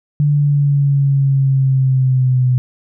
sine exponential sweep, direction down, 147.1 to 125.8 Hz, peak -10 dBFS, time 0.2-2.58 s, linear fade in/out 0 ms, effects none

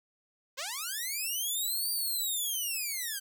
5% pulse linear two-way sweep, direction up then down, 487.7 to 4699 to 1534 Hz, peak -23 dBFS, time 0.57-3.2 s, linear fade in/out 20 ms, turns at 1.91 s, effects none

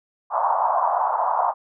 pink band-pass noise, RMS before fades -21 dBFS, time 0.3-1.54 s, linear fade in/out 50 ms, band 700 to 1100 Hz, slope 48 dB/octave, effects none

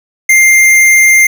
square tone, 2103 Hz, C7, 8 cents sharp, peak -4 dBFS, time 0.29-1.27 s, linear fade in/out 5 ms, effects none

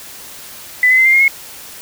sine tone with pitch steps, 1998 / 2032 / 2066 / 2101 / 2136 / 2173 Hz, B6 / B6 / C7 / C7 / C7 / C#7, +20 / +49 / -22 / +7 / +35 / -35 cents, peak -7 dBFS, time 0.83-1.28 s, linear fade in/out 2 ms, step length 75 ms, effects white hiss -34 dBFS RMS until 1.81 s

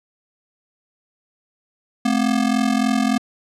square ring-modulated tone, 238.8 Hz, A#3, 42 cents sharp, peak -14 dBFS, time 2.05-3.18 s, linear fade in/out 0 ms, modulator 21.7 Hz, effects low-pass 9000 Hz 12 dB/octave

